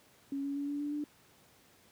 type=tone with pitch steps; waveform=sine; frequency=277.2 / 280.7 / 284.3 / 288 / 291.7 / 295.4 Hz; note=C#4 / C#4 / C#4 / D4 / D4 / D4; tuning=0 / +22 / +44 / -34 / -12 / +10 cents; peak=-33 dBFS; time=0.32-1.04 s; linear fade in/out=2 ms; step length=120 ms; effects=pink hiss -63 dBFS RMS until 1.91 s + high-pass 100 Hz 12 dB/octave